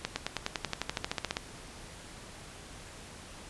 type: accelerating click train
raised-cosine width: 0.2 ms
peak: -13 dBFS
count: 17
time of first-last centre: 0.05-1.369 s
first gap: 110 ms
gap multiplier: 0.96
effects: pink hiss -48 dBFS RMS until 3.49 s + resampled to 24000 Hz